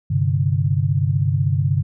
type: chord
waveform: sine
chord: G suspended fourth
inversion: none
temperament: equal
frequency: 98 / 130.81 / 146.83 Hz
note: G2 / C3 / D3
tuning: 0 / 0 / 0 cents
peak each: -20 dBFS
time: 0.1-1.83 s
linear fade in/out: 10 ms
effects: none